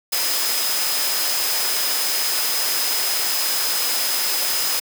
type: tone in noise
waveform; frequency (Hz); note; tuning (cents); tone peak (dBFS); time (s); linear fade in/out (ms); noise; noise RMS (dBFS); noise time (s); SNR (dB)
sine; 5060; D#8; +28; -25; 0.12-4.8; 10; white; -22; 0.12-4.8; -6
effects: high-pass 400 Hz 12 dB/octave